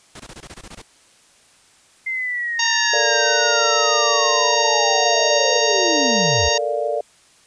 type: noise bursts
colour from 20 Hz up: pink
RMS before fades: -37 dBFS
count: 10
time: 0.15-0.819 s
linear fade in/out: 5 ms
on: 48 ms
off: 21 ms
type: linear sweep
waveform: sine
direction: down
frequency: 2093 to 61.74 Hz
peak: -21 dBFS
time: 2.06-6.49 s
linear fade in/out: 10 ms
type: harmonic tone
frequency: 930 Hz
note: A#5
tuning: 4 cents flat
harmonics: 1 / 2 / 3 / 4 / 5 / 6 / 7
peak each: -25 / -25 / -25 / -25 / -25 / -25 / -25 dBFS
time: 2.59-6.58 s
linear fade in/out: 5 ms
type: chord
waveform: sine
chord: Bb major seventh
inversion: third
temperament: equal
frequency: 440 / 466.2 / 587.3 / 698.5 Hz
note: A4 / Bb4 / D5 / F5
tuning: 0 / 0 / 0 / 0 cents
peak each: -26 / -26 / -22 / -26 dBFS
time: 2.93-7.01 s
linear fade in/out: 5 ms
effects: white hiss -53 dBFS RMS until 7.46 s + resampled to 22050 Hz